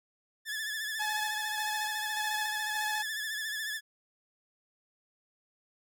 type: tone with vibrato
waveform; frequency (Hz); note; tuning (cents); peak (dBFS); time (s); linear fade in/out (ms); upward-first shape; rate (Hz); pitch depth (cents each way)
sawtooth; 1732; A6; -28; -30; 0.45-3.81; 50; sine; 14; 59
type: tone with tremolo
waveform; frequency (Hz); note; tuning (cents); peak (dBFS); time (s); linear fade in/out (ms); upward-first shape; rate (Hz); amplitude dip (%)
sawtooth; 852; G#5; +44; -29; 0.99-3.03; 20; square; 1.7; 35
effects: none